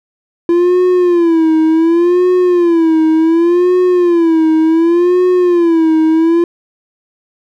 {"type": "tone with vibrato", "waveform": "triangle", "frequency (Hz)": 339.6, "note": "F4", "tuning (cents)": -48, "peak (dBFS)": -5, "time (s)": [0.49, 6.44], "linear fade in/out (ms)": 2, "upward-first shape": "sine", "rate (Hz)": 0.68, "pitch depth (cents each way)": 120, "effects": []}